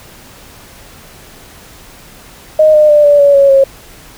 sine tone with pitch steps, 620 / 606.5 / 593.4 / 580.5 / 567.9 / 555.6 / 543.5 Hz, D#5 / D#5 / D5 / D5 / C#5 / C#5 / C#5, -6 / -44 / +18 / -20 / +42 / +4 / -34 cents, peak -3 dBFS, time 2.59-3.64 s, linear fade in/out 5 ms, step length 150 ms, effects pink hiss -37 dBFS RMS until 4.17 s

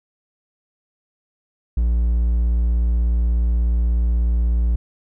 triangle tone, 58.27 Hz, A#1, in tune, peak -13 dBFS, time 1.77-4.76 s, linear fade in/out 5 ms, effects none

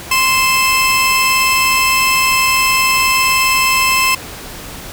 sawtooth tone pair together, 1046.5 / 2626 Hz, C6 / E7, 0 / -7 cents, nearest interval octave + major third, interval 1593 cents, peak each -10 dBFS, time 0.11-4.15 s, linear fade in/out 5 ms, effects pink hiss -30 dBFS RMS until 4.92 s

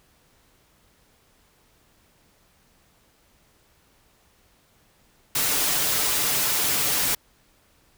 white noise with comb filter, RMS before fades -23 dBFS, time 5.35-7.15 s, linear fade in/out 5 ms, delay 6.8 ms, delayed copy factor +0.55, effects pink hiss -61 dBFS RMS until 7.97 s

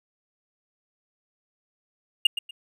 triangle tone with echo, 2834 Hz, F7, 25 cents sharp, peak -11 dBFS, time 2.25-2.27 s, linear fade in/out 5 ms, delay 120 ms, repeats 2, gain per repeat -12 dB, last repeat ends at 2.51 s, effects none

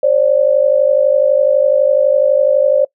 sine tone pair together, 535.3 / 587.3 Hz, C5 / D5, +39 / 0 cents, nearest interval major second, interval 161 cents, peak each -11 dBFS, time 0.03-2.85 s, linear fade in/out 5 ms, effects noise-tail reverb RT60 0.1 s tail -24 dB re dry

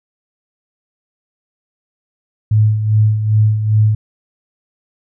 sine tone with tremolo, 107.5 Hz, A2, 40 cents flat, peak -7 dBFS, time 2.51-3.95 s, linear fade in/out 5 ms, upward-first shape sine, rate 2.5 Hz, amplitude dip 60%, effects none

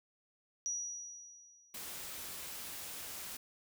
sine tone with exponential decay, 5810 Hz, F#8, 32 cents flat, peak -33 dBFS, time 0.66-2.04 s, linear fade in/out 0 ms, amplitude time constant 300 ms
white noise, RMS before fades -45 dBFS, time 1.74-3.37 s, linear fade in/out 5 ms
effects none

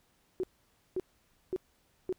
sine tone bursts, 370 Hz, F#4, in tune, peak -29 dBFS, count 4, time 0.4-2.126 s, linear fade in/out 0 ms, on 34 ms, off 530 ms, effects pink hiss -70 dBFS RMS until 2.18 s

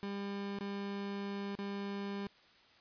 30% pulse tone with dropouts, 200 Hz, G3, 35 cents sharp, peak -35 dBFS, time 0.03-2.27 s, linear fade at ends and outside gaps 0 ms, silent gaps 0.587-0.608 / 1.552-1.588 s, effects white hiss -63 dBFS RMS until 2.8 s + resampled to 11025 Hz

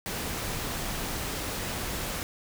pink noise, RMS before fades -33 dBFS, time 0.06-2.23 s, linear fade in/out 0 ms, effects none

